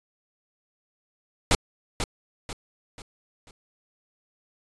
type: noise with echo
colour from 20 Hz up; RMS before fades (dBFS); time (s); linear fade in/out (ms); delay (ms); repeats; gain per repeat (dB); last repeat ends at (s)
pink; -18; 1.51-1.55; 2; 490; 4; -8; 3.51
effects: resampled to 22050 Hz